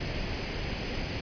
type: noise with comb filter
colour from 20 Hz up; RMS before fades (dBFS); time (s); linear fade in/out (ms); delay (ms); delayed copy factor
pink; -33; 0-1.21; 10; 0.4; +0.5
effects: resampled to 11025 Hz